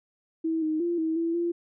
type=tone with pitch steps; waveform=sine; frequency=324 / 312.1 / 344.3 / 320.8 / 332.9 / 343 Hz; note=E4 / D#4 / F4 / E4 / E4 / F4; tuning=-30 / +5 / -25 / -47 / +17 / -31 cents; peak=-24 dBFS; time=0.44-1.52 s; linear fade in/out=10 ms; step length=180 ms; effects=none